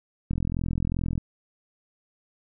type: click train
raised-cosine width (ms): 5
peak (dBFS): -15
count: 38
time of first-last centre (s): 0.31-1.179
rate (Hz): 42.6
effects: none